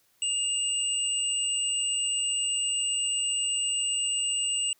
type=tone pair together; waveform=sine; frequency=2823 / 7985 Hz; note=F7 / B8; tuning=+18 / +18 cents; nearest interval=octave + tritone; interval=1800 cents; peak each=-28 dBFS; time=0.22-4.73 s; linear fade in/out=2 ms; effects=white hiss -67 dBFS RMS until 4.79 s